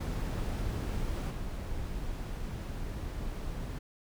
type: noise with level steps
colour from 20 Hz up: brown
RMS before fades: -33 / -37 dBFS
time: 0-3.79 s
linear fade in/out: 10 ms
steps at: 1.3 s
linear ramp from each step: 10 ms
effects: none